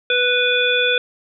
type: harmonic tone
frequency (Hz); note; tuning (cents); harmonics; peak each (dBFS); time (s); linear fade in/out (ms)
493.9; B4; 0; 1 / 3 / 5 / 7; -20 / -20 / -20 / -20; 0.1-0.98; 2
effects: none

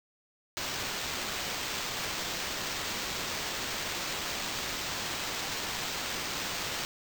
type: noise with sample-and-hold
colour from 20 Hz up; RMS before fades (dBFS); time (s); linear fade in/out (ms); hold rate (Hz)
white; -35; 0.57-6.85; 0; 11025
effects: none

